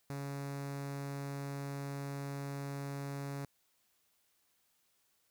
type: tone with notch filter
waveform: sawtooth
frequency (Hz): 140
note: C#3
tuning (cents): +18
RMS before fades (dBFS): -41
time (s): 0.1-3.45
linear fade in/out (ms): 0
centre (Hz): 3100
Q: 1.9
effects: white hiss -75 dBFS RMS until 5.3 s

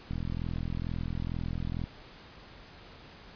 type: click train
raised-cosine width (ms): 5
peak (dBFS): -22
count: 74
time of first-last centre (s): 0.11-1.84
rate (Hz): 42.2
effects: pink hiss -51 dBFS RMS until 3.35 s + resampled to 11025 Hz

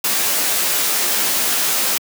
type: noise with comb filter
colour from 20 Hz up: white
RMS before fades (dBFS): -18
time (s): 0.04-1.98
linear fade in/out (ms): 5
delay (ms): 14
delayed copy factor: +0.6
effects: high-pass 200 Hz 12 dB/octave

